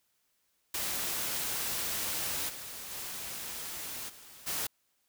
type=noise with level steps; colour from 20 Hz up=white; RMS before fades=-34 / -43 / -40 / -52 / -34 dBFS; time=0.74-4.67 s; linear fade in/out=5 ms; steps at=2.48 / 2.9 / 4.08 / 4.46 s; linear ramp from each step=20 ms; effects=white hiss -75 dBFS RMS until 5.08 s